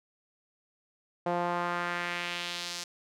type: tone with band-pass filter sweep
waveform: sawtooth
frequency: 174.61 Hz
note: F3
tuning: in tune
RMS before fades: -33 dBFS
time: 1.26-2.84 s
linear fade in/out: 5 ms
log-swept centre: 670 to 5600 Hz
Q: 1.6
effects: none